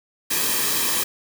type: noise with comb filter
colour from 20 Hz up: white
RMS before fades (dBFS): -22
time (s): 0.3-1.04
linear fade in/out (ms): 10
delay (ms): 1.4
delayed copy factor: -0.6
effects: none